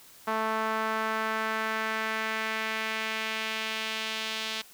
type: tone with band-pass filter sweep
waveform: sawtooth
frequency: 220 Hz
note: A3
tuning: in tune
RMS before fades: -31 dBFS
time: 0.27-4.62 s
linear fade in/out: 10 ms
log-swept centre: 1100 to 3500 Hz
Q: 1.6
effects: white hiss -53 dBFS RMS until 4.73 s